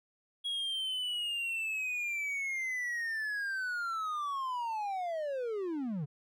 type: linear sweep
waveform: triangle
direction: down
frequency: 3322 to 133.9 Hz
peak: -31 dBFS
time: 0.44-6.06 s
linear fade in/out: 20 ms
effects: none